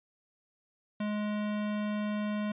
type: tone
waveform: square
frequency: 209.6 Hz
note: G#3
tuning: 16 cents sharp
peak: -31 dBFS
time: 1-2.52 s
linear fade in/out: 5 ms
effects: resampled to 8000 Hz

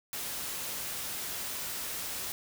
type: noise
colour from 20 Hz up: white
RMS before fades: -37 dBFS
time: 0.13-2.32 s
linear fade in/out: 0 ms
effects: none

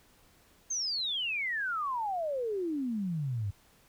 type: exponential sweep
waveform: sine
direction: down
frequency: 6500 to 94.9 Hz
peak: -30 dBFS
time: 0.7-3.51 s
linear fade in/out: 10 ms
effects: pink hiss -63 dBFS RMS until 3.88 s

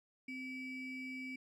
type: ring-modulated tone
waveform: triangle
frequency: 1279 Hz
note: D#6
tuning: 47 cents sharp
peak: -37 dBFS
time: 0.28-1.36 s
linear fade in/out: 5 ms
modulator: 1020 Hz
effects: none

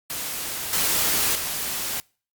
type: noise with level steps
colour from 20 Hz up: white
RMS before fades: -30 / -22 / -28 dBFS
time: 0.1-2 s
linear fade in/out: 0 ms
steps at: 0.73 / 1.35 s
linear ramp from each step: 2 ms
effects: noise-tail reverb RT60 0.4 s tail -26 dB re dry + Opus 48 kbps

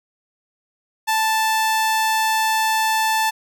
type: tone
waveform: sawtooth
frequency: 880 Hz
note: A5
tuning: in tune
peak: -13 dBFS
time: 1.07-3.31 s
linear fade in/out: 20 ms
effects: none

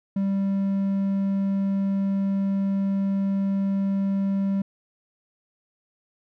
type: tone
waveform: triangle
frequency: 196 Hz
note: G3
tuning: in tune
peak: -19 dBFS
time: 0.16-4.62 s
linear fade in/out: 5 ms
effects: none

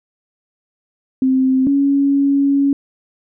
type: tone pair in turn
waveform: sine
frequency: 261.6 / 279 Hz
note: C4 / C#4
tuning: 0 / +11 cents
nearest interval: minor second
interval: 111 cents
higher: second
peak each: -11 dBFS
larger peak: neither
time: 1.22-1.67 / 1.67-2.73 s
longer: second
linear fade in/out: 2 ms
effects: none

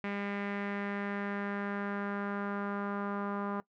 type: tone with low-pass filter sweep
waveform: sawtooth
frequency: 201.6 Hz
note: G3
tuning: 49 cents sharp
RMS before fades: -36 dBFS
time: 0.04-3.6 s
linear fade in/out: 0 ms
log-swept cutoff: 2200 to 1200 Hz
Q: 2.9
effects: noise-tail reverb RT60 0.1 s tail -20 dB re dry

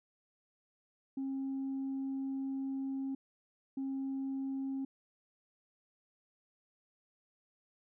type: tone bursts at uneven times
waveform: sine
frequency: 269.5 Hz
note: C#4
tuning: 49 cents flat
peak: -33 dBFS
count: 2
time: 1.17-3.15 / 3.77-4.85 s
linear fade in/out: 5 ms
effects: tanh soft clip ceiling -32 dBFS

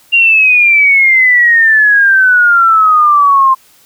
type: exponential sweep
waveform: sine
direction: down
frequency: 2794 to 1046.5 Hz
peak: -4 dBFS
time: 0.12-3.55 s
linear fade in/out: 20 ms
effects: white hiss -46 dBFS RMS until 3.85 s

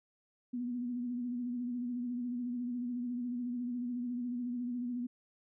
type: tone with vibrato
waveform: sine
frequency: 244.2 Hz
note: B3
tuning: 19 cents flat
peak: -34 dBFS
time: 0.53-5.07 s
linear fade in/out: 10 ms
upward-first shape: sine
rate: 14 Hz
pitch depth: 43 cents each way
effects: none

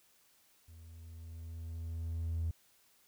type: tone with level ramp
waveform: triangle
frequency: 82.41 Hz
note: E2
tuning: in tune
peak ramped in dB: -50 to -28 dBFS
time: 0.68-2.51 s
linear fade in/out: 5 ms
effects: tanh soft clip ceiling -28 dBFS + white hiss -68 dBFS RMS until 3.07 s

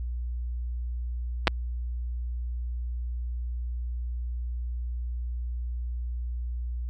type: clicks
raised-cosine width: 0.3 ms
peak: -4 dBFS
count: 2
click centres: 1.472 / 1.478 s
effects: added 60 Hz sine -29 dBFS peak until 6.89 s

